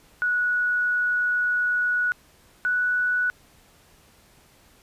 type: tone pair in turn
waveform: sine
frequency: 1466 / 1477.9 Hz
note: F#6 / F#6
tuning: -16 / -2 cents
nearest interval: unison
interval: 14 cents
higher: second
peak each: -20 dBFS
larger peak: neither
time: 0.22-2.12 / 2.65-3.3 s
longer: first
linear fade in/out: 0 ms
effects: pink hiss -56 dBFS RMS until 4.82 s + resampled to 32000 Hz